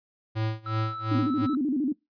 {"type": "tone with tremolo", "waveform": "square", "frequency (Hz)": 110, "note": "A2", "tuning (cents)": 0, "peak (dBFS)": -25, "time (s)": [0.35, 1.47], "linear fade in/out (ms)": 20, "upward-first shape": "sine", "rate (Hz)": 2.8, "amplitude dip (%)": 95}
{"type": "tone with pitch glide", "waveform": "triangle", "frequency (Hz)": [1318.5, 1309.4], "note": ["E6", "E6"], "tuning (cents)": [0, -12], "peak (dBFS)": -31, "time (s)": [0.66, 1.55], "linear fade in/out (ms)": 2, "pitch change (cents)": -12, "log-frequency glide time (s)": [0.86, 1.16]}
{"type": "tone with vibrato", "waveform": "sine", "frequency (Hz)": 278, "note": "C#4", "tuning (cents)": 5, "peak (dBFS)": -23, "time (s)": [1.11, 1.93], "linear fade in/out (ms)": 10, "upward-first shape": "square", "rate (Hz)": 13, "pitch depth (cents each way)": 150}
{"effects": ["noise-tail reverb RT60 0.2 s tail -24 dB re dry", "resampled to 11025 Hz"]}